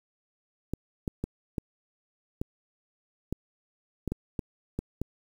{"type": "clicks", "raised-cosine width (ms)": 3, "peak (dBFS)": -17, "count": 11, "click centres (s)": [0.736, 1.078, 1.24, 1.582, 2.415, 3.326, 4.077, 4.12, 4.392, 4.79, 5.016], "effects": ["8-bit"]}